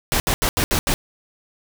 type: noise bursts at uneven times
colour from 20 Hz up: pink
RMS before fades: -19 dBFS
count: 6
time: 0.12-0.2 / 0.27-0.34 / 0.42-0.49 / 0.57-0.64 / 0.71-0.79 / 0.87-0.94 s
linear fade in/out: 0 ms
effects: none